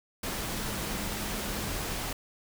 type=tone in noise; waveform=sine; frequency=206.3 Hz; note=G#3; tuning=11 cents flat; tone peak=-42 dBFS; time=0.52-1.72 s; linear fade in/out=5 ms; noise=pink; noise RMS=-34 dBFS; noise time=0.23-2.13 s; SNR=-11 dB; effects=none